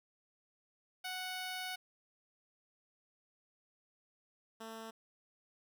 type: tone pair in turn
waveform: 10% pulse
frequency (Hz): 740 / 223.8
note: F#5 / A3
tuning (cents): 0 / +30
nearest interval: octave + major sixth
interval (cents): 2070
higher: first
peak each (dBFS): -31 / -37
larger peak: first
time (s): 1.04-1.76 / 4.6-4.91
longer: first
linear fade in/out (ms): 10
effects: none